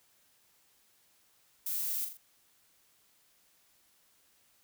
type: noise with echo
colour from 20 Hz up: violet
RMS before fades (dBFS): -35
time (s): 1.66-2.05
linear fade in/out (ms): 5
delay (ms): 41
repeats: 3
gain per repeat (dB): -6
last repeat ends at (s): 2.173
effects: white hiss -68 dBFS RMS until 4.63 s